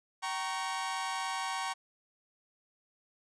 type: chord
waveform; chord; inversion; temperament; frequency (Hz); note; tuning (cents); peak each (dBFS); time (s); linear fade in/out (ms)
sawtooth; G diminished; none; equal with one note detuned; 769.2 / 932.3 / 1108.7; G5 / Bb5 / Db6; -33 / 0 / 0; -34; 0.22-1.74; 20
effects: resampled to 22050 Hz